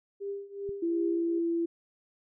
sine tone with tremolo, 399.6 Hz, G4, 33 cents sharp, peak -31 dBFS, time 0.2-1.4 s, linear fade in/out 20 ms, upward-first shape triangle, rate 2.6 Hz, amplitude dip 90%
click, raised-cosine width 5 ms, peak -34 dBFS, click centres 0.692 s
sine tone, 336.5 Hz, E4, 36 cents sharp, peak -26 dBFS, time 0.82-1.66 s, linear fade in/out 10 ms
effects none

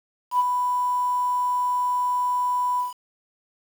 sine tone with ADSR envelope, 990 Hz, B5, 4 cents sharp, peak -14 dBFS, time 0.31-2.94 s, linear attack 84 ms, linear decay 28 ms, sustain -6 dB, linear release 150 ms, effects tanh soft clip ceiling -11 dBFS + 7-bit

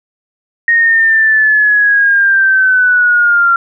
sine linear sweep, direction down, 1866 to 1373 Hz, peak -6 dBFS, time 0.68-3.56 s, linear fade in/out 2 ms, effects none

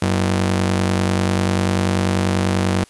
sawtooth ring-modulated tone, 140.4 Hz, C#3, 22 cents sharp, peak -9 dBFS, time 0.02-2.84 s, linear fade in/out 2 ms, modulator 45.1 Hz, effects white hiss -49 dBFS RMS until 2.89 s + resampled to 24000 Hz

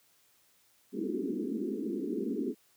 pink band-pass noise, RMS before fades -34 dBFS, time 0.92-2.55 s, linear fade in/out 50 ms, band 200 to 430 Hz, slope 96 dB/octave, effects white hiss -67 dBFS RMS until 2.76 s + high-pass 60 Hz 12 dB/octave

